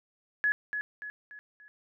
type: tone with echo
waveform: sine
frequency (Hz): 1693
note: G#6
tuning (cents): +33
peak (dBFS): -23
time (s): 0.44-0.52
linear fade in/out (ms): 0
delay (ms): 290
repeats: 4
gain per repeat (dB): -7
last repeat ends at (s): 1.68
effects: none